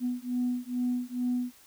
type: beating tone pair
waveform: sine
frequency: 246.1 / 248.4 Hz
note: B3 / B3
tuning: -6 / +10 cents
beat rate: 2.3 Hz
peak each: -30 dBFS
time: 0-1.53 s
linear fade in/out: 50 ms
effects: tanh soft clip ceiling -21 dBFS + white hiss -57 dBFS RMS until 1.66 s